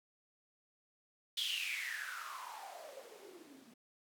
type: noise with band-pass filter sweep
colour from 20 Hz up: blue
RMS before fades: -44 dBFS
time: 1.37-3.74 s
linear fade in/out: 5 ms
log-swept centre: 3500 to 220 Hz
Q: 9.1
effects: none